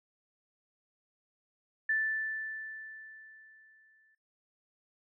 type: tone with exponential decay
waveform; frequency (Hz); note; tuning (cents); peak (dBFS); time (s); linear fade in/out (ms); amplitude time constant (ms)
sine; 1760; A6; 0; -26; 1.89-4.15; 5; 490
effects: noise-tail reverb RT60 0.2 s tail -18 dB re dry